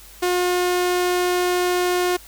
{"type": "tone", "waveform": "sawtooth", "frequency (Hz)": 358.6, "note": "F4", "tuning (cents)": 46, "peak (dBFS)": -14, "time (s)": [0.22, 2.17], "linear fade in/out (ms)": 10, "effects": ["added 50 Hz sine -47 dBFS peak until 2.27 s", "white hiss -45 dBFS RMS until 2.27 s"]}